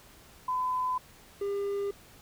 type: tone pair in turn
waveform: sine / triangle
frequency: 1011 / 401.2 Hz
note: B5 / G4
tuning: +40 / +40 cents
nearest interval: octave + major third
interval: 1600 cents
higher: first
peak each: -27 dBFS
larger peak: neither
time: 0.48-0.98 / 1.41-1.91 s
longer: neither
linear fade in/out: 5 ms
effects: pink hiss -55 dBFS RMS until 2.21 s